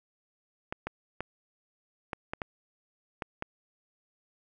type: clicks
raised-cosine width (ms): 0.5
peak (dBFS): -18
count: 8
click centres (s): 0.725 / 0.87 / 1.206 / 2.132 / 2.335 / 2.418 / 3.222 / 3.424
effects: none